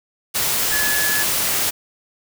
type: tone in noise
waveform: sine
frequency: 1705 Hz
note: G#6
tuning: 45 cents sharp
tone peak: -21 dBFS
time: 0.71-1.24 s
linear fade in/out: 20 ms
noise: white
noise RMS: -20 dBFS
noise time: 0.34-1.71 s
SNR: -4 dB
effects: none